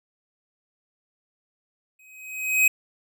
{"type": "tone with exponential growth", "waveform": "square", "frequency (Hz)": 2528, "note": "D#7", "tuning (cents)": 27, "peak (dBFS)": -14, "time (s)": [1.99, 2.68], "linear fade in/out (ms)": 5, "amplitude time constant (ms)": 150, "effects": []}